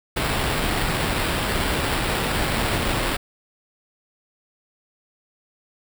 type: noise with sample-and-hold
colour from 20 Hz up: pink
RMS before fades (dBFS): -23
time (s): 0.16-3.17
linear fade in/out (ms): 10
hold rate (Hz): 6300
effects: none